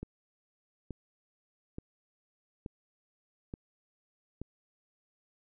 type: click train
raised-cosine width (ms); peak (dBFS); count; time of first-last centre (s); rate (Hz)
3; -26; 6; 0.03-4.416; 1.14
effects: none